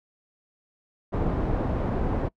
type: low-pass noise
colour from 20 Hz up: pink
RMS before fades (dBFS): -26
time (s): 1.12-2.29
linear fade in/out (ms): 20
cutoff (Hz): 730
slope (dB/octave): 12
effects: noise-tail reverb RT60 0.1 s tail -24 dB re dry